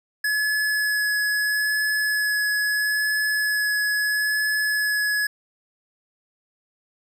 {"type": "tone with vibrato", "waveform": "square", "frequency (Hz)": 1700, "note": "G#6", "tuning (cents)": 40, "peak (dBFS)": -21, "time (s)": [0.24, 5.27], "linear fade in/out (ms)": 5, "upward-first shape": "sine", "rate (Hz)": 0.76, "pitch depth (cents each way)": 9, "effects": []}